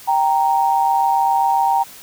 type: tone pair together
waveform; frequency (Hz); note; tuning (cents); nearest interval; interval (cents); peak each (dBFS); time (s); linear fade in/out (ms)
sine; 784 / 931.3; G5 / A#5; 0 / -2; minor third; 298; -16; 0.07-1.84; 20
effects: white hiss -40 dBFS RMS until 2.02 s